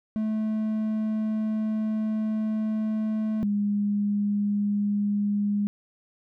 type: tone pair in turn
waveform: triangle / sine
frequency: 217 / 204.8 Hz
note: A3 / G#3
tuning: -24 / -24 cents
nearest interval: minor second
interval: 100 cents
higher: first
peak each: -22 dBFS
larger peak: neither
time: 0.16-3.43 / 3.43-5.67 s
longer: first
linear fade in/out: 0 ms
effects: none